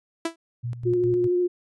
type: tone with exponential decay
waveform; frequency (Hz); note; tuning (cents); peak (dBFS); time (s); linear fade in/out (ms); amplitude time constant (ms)
sawtooth; 330.8; E4; +6; -17; 0.25-0.36; 5; 23
type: tone with tremolo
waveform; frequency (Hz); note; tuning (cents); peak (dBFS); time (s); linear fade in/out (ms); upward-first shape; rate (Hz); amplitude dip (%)
sine; 119.8; A#2; +48; -26; 0.63-1.28; 20; square; 4.9; 65
type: tone with vibrato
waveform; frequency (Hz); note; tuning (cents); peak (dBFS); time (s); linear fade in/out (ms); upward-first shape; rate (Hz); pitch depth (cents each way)
sine; 357; F4; +38; -19; 0.85-1.48; 20; triangle; 13; 20
effects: resampled to 24000 Hz